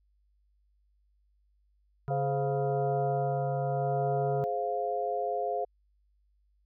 harmonic tone, 139.5 Hz, C#3, 11 cents sharp, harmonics 1 / 3 / 5 / 7 / 9 / 10, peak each -31 / -41 / -45 / -48 / -50 / -51 dBFS, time 2.08-4.44 s, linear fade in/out 0 ms
sine chord, F minor, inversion first, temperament just, 419.1 / 523.8 / 698.5 Hz, Ab4 / C5 / F5, +16 / +2 / 0 cents, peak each -34 / -34 / -31 dBFS, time 2.1-5.65 s, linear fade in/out 10 ms
effects added 50 Hz sine -66 dBFS peak until 6.65 s

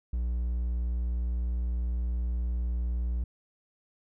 triangle tone, 59.8 Hz, A#1, 45 cents sharp, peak -25 dBFS, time 0.13-3.24 s, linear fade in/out 5 ms, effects none

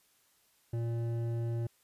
sine tone with hard clipping, 116.54 Hz, A#2, in tune, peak -33 dBFS, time 0.73-1.67 s, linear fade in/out 5 ms, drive 10 dB, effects white hiss -69 dBFS RMS until 1.83 s + resampled to 32000 Hz

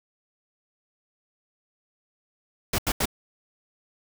pink noise bursts, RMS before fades -24 dBFS, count 3, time 2.73-3.056 s, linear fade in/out 5 ms, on 54 ms, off 82 ms, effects none

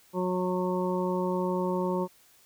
harmonic tone, 182.4 Hz, F#3, 24 cents flat, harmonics 1 / 2 / 3 / 5 / 6, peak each -30 / -30 / -33 / -34 / -39 dBFS, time 0.13-2.08 s, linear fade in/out 50 ms, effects white hiss -60 dBFS RMS until 2.45 s

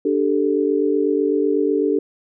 sine chord, D suspended fourth, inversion none, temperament equal, 293.7 / 392 / 440 Hz, D4 / G4 / A4, 0 / 0 / 0 cents, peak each -20 dBFS, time 0.05-1.99 s, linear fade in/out 5 ms, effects none

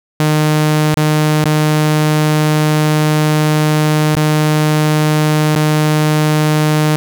sawtooth tone with dropouts, 153 Hz, D#3, 29 cents flat, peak -6 dBFS, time 0.2-6.96 s, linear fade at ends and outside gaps 0 ms, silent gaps 0.942-0.971 / 1.442-1.456 / 4.151-4.167 / 5.551-5.561 s, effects none

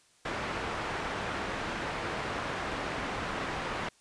white low-pass noise, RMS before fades -35 dBFS, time 0.25-3.89 s, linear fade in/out 5 ms, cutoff 1600 Hz, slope 12 dB/octave, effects white hiss -64 dBFS RMS until 4 s + resampled to 22050 Hz

